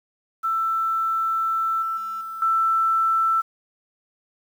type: tone with level steps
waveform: sine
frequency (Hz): 1330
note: E6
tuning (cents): +15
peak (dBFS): -20 / -23 / -27 / -30 / -17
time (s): 0.43-3.42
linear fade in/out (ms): 20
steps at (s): 1.82 / 1.97 / 2.21 / 2.42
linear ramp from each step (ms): 2
effects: 8-bit